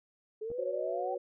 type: linear sweep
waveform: sine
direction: up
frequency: 422.7 to 777 Hz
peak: -35 dBFS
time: 0.41-1.15 s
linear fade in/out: 10 ms
type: clicks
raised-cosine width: 2 ms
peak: -35 dBFS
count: 2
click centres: 0.503 / 0.516 s
type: chord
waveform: sine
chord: F# suspended fourth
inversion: none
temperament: equal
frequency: 370 / 493.9 / 554.4 Hz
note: F#4 / B4 / C#5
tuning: 0 / 0 / 0 cents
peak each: -39 / -37 / -37 dBFS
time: 0.58-1.18 s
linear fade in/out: 10 ms
effects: none